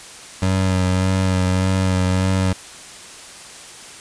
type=tone with vibrato; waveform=25% pulse; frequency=93.4 Hz; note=F#2; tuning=17 cents sharp; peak=-12 dBFS; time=0.42-2.53 s; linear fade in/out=5 ms; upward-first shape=sine; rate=1.7 Hz; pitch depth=25 cents each way; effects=white hiss -38 dBFS RMS until 4 s + resampled to 22050 Hz